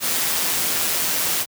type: noise with amplitude modulation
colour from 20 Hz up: white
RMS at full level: -20 dBFS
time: 0-1.46 s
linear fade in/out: 50 ms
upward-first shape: sine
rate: 164 Hz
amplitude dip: 35%
effects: high-pass 100 Hz 12 dB/octave